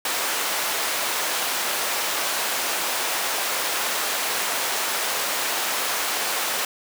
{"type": "high-pass noise", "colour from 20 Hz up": "pink", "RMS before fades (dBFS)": -25, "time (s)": [0.05, 6.65], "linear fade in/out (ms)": 2, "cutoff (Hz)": 650, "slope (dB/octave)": 12, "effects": []}